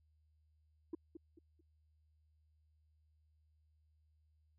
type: tone with echo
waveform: sine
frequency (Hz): 329.6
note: E4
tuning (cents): 0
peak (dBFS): -36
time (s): 0.93-0.95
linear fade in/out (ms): 5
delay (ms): 220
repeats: 3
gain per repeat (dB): -10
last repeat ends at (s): 1.61
effects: tanh soft clip ceiling -37 dBFS + added 77 Hz sine -70 dBFS peak until 4.58 s